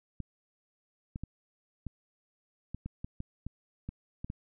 clicks, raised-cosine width 5 ms, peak -25 dBFS, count 12, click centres 0.203 / 1.159 / 1.236 / 1.867 / 2.746 / 2.86 / 3.045 / 3.204 / 3.466 / 3.89 / 4.245 / 4.301 s, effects none

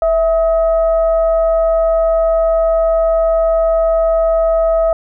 sine tone with frequency modulation, 655 Hz, E5, 11 cents flat, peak -10 dBFS, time 0.02-4.93 s, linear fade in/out 2 ms, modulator 615 Hz, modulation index 0.37, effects none

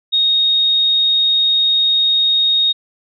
sine tone, 3730 Hz, A#7, in tune, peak -11 dBFS, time 0.12-2.73 s, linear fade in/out 20 ms, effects none

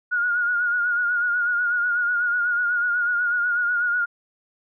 sine tone with vibrato, 1437 Hz, F6, 49 cents sharp, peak -19 dBFS, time 0.11-4.06 s, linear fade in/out 20 ms, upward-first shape sine, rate 8.1 Hz, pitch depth 44 cents each way, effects none

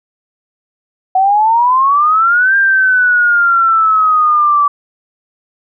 sine exponential two-way sweep, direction up then down, 743 to 1600 to 1151 Hz, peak -7 dBFS, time 1.15-4.68 s, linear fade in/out 5 ms, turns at 2.56 s, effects none

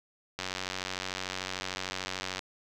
click train, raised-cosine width 0.2 ms, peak -16 dBFS, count 188, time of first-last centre 0.39-2.392 s, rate 93.4 Hz, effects none

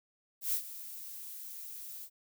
violet noise with ADSR envelope, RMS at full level -30 dBFS, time 0.41-2.1 s, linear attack 120 ms, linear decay 84 ms, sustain -15 dB, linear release 67 ms, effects none

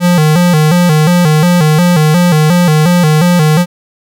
square tone with vibrato, 164.81 Hz, E3, in tune, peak -6 dBFS, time 0-3.66 s, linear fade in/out 50 ms, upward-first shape square, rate 2.8 Hz, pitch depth 120 cents each way, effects none

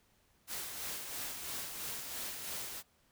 white noise with tremolo, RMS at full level -40 dBFS, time 0.47-2.83 s, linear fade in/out 50 ms, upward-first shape sine, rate 3 Hz, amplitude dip 40%, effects pink hiss -71 dBFS RMS until 3.11 s

